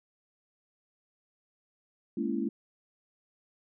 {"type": "chord", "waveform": "sine", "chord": "A# half-diminished seventh", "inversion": "third", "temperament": "just", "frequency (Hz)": [209.8, 233.1, 279.7, 335.6], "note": ["G#3", "A#3", "C#4", "E4"], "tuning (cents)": [18, 0, 16, 31], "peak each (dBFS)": -34, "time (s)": [2.17, 2.49], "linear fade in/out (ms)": 5, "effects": []}